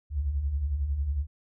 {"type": "beating tone pair", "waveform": "sine", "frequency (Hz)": [61.74, 72.74], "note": ["B1", "D2"], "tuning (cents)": [0, -16], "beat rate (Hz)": 11, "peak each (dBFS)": [-35, -26], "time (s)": [0.1, 1.27], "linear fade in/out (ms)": 50, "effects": []}